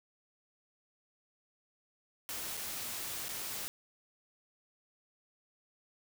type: noise with dropouts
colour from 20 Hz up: white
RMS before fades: -40 dBFS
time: 2.29-3.68 s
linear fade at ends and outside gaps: 0 ms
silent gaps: 2.57-2.574 / 3.284-3.29 s
effects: none